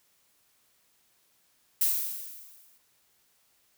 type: noise with exponential decay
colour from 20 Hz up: violet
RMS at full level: -23 dBFS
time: 1.81-2.78 s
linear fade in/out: 5 ms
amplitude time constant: 210 ms
effects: white hiss -68 dBFS RMS until 3.77 s